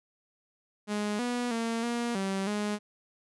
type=tone with pitch steps; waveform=sawtooth; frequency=208.4 / 243.7 / 229.2 / 237.3 / 193.6 / 208.3 Hz; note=G#3 / B3 / A#3 / A#3 / G3 / G#3; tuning=+6 / -23 / -29 / +31 / -21 / +5 cents; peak=-25 dBFS; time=0.87-2.79 s; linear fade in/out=50 ms; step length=320 ms; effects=resampled to 24000 Hz